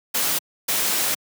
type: noise bursts at uneven times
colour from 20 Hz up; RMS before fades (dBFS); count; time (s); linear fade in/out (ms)
white; -22; 2; 0.14-0.39 / 0.68-1.15; 10
effects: high-pass 150 Hz 12 dB/octave